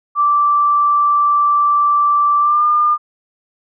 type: tone with pitch glide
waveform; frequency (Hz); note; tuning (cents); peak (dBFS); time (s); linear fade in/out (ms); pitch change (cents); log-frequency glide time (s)
sine; 1169 to 1205.3; D6 to D6; -8 to +45; -10; 0.15-2.98; 50; +53; 2.4-2.63
effects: none